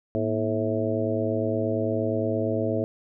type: harmonic tone with a mistuned harmonic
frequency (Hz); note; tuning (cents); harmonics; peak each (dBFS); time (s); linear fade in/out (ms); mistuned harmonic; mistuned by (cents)
108.6; A2; -22; 1 / 2 / 3 / 4 / 5 / 6; -30 / -30 / -30 / -30 / -30 / -30; 0.15-2.84; 0; 2; +140
effects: none